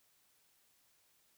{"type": "silence", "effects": ["white hiss -72 dBFS RMS until 1.37 s"]}